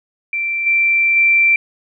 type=tone with level steps; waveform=sine; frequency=2349 Hz; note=D7; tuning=in tune; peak=-17 / -11 / -9 dBFS; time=0.33-1.56 s; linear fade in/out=2 ms; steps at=0.66 / 1.16 s; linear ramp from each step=10 ms; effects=none